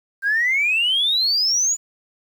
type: exponential sweep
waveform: sine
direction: up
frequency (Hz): 1568 to 7040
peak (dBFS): -15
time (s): 0.22-1.77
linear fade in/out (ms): 50
effects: tanh soft clip ceiling -12 dBFS + 8-bit